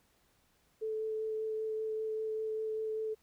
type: tone with vibrato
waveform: sine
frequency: 437.1 Hz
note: A4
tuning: 11 cents flat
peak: -33 dBFS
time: 0.81-3.15 s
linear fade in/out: 20 ms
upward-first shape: sine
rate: 5.1 Hz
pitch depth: 9 cents each way
effects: pink hiss -71 dBFS RMS until 3.22 s